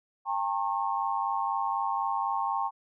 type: tone cluster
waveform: sine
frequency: 799 / 903 / 1085 Hz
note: G5 / A5 / C#6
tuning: +33 / +45 / -37 cents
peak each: -31 dBFS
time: 0.25-2.71 s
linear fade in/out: 50 ms
effects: none